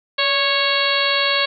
harmonic tone with a mistuned harmonic, 552 Hz, C#5, 7 cents flat, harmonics 1 / 2 / 3 / 4 / 5 / 6 / 7 / 8, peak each -24 / -24 / -24 / -24 / -24 / -24 / -24 / -24 dBFS, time 0.18-1.46 s, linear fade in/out 10 ms, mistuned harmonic 1, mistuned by +46 cents, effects none

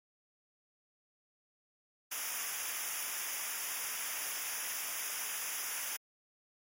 white noise with comb filter, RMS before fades -38 dBFS, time 2.11-5.97 s, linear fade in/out 10 ms, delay 0.24 ms, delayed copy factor -0.9, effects MP3 64 kbps

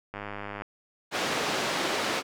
click train, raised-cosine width 0.5 ms, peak -21 dBFS, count 50, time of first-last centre 0.14-0.62 s, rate 102 Hz
pink band-pass noise, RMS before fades -29 dBFS, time 1.11-2.23 s, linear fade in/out 50 ms, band 300 to 5100 Hz, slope 12 dB/octave
effects none

